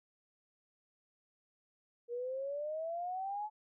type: exponential sweep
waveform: sine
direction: up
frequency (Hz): 470 to 862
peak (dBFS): -36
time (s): 2.08-3.5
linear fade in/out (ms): 50
effects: none